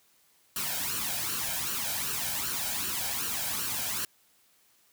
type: noise with flanger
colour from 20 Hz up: white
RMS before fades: -32 dBFS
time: 0.56-4.05 s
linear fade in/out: 2 ms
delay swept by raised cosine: 0.69 to 1.31 ms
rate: 2.6 Hz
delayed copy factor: +0.65
effects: white hiss -65 dBFS RMS until 4.92 s + high-pass 60 Hz 12 dB/octave